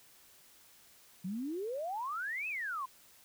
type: exponential two-way sweep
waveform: sine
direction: up then down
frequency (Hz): 174.61 to 2637 to 1005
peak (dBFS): -35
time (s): 1.24-2.86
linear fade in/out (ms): 10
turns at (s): 2.48
effects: white hiss -61 dBFS RMS until 3.24 s